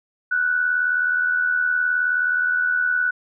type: tone with amplitude modulation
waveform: sine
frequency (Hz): 1480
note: F#6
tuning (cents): 0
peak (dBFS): -15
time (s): 0.31-3.11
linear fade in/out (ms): 10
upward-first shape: sine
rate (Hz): 79.2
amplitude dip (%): 55
effects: none